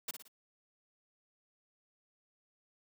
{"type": "noise with echo", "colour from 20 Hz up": "white", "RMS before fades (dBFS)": -38, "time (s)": [0.08, 0.11], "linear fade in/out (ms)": 5, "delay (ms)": 57, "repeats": 3, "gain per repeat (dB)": -7, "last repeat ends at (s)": 0.281, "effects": ["high-pass 200 Hz 12 dB/octave"]}